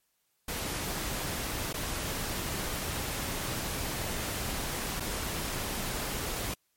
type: noise with dropouts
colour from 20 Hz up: pink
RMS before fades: -34 dBFS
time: 0.48-6.54 s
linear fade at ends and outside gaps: 5 ms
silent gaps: 1.728-1.74 / 4.999-5.004 s
effects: white hiss -75 dBFS RMS until 6.76 s + MP3 64 kbps